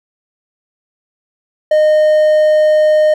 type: tone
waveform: triangle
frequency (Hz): 614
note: D#5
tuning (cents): -23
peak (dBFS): -5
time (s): 1.71-3.14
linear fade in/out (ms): 5
effects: none